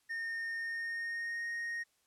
triangle tone with pitch glide, 1831 to 1863 Hz, A#6 to A#6, -32 to -2 cents, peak -34 dBFS, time 0.09-1.84 s, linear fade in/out 20 ms, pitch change +30 cents, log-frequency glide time 0.56-1.49 s, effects white hiss -74 dBFS RMS until 2.06 s + low-pass 11000 Hz 12 dB/octave

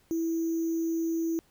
sine tone with sample-and-hold, 329.6 Hz, E4, in tune, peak -26 dBFS, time 0.11-1.39 s, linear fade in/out 0 ms, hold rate 6300 Hz, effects pink hiss -65 dBFS RMS until 1.5 s

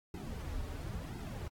brown noise with flanger, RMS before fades -41 dBFS, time 0.14-1.48 s, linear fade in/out 2 ms, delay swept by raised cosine 1.7 to 6 ms, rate 0.97 Hz, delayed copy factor -0.95, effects AAC 64 kbps

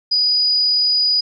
sine tone, 4931 Hz, D#8, 16 cents flat, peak -13 dBFS, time 0.11-1.21 s, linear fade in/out 10 ms, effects none

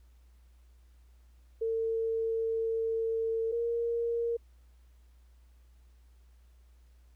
sine tone pair in turn, 451.4 / 467.3 Hz, A4 / A#4, +44 / +4 cents, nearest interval minor second, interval 60 cents, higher second, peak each -28 dBFS, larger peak neither, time 1.61-3.52 / 3.52-4.37 s, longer first, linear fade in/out 10 ms, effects added 60 Hz sine -56 dBFS peak until 7.15 s + pink hiss -73 dBFS RMS until 7.15 s

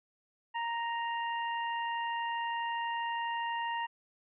harmonic tone, 932.3 Hz, A#5, in tune, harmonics 1 / 2 / 3, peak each -33 / -39 / -43 dBFS, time 0.54-3.87 s, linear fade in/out 20 ms, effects none

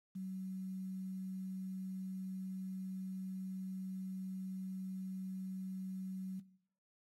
sine tone with quantisation, 188.5 Hz, F#3, 32 cents sharp, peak -40 dBFS, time 0.15-6.4 s, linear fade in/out 10 ms, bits 11, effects noise-tail reverb RT60 0.7 s tail -18 dB re dry + AAC 48 kbps

